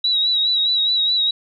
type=tone with vibrato; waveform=sine; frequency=3871 Hz; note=B7; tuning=35 cents flat; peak=-15 dBFS; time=0.04-1.31 s; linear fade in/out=5 ms; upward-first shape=sine; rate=4.8 Hz; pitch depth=46 cents each way; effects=none